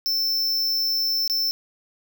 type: tone with dropouts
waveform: square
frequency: 5330 Hz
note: E8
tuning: 18 cents sharp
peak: -21 dBFS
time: 0.06-1.51 s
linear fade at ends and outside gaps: 0 ms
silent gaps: 1.277-1.298 s
effects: 10-bit